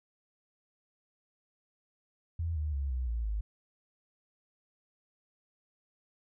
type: tone with pitch steps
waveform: sine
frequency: 83.2 / 75.86 / 69.16 / 63.05 / 57.49 / 52.41 Hz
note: E2 / D#2 / C#2 / B1 / A#1 / G#1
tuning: +17 / -43 / -3 / +36 / -23 / +16 cents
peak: -30 dBFS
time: 2.39-3.41 s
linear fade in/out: 5 ms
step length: 170 ms
effects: none